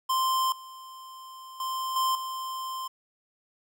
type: tone with level steps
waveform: square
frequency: 1044 Hz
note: C6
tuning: 4 cents flat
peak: -24 / -43 / -30 / -24 / -33 dBFS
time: 0.09-2.88 s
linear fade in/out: 10 ms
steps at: 0.52 / 1.6 / 1.96 / 2.15 s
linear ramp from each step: 2 ms
effects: 10-bit